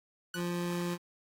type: tone with exponential decay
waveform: sawtooth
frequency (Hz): 1479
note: F#6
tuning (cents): -1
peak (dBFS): -31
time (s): 0.34-0.51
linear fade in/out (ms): 2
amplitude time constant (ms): 36
type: tone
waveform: 25% pulse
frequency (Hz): 174.61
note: F3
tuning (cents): 0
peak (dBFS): -28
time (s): 0.34-0.98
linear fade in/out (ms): 50
effects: AAC 48 kbps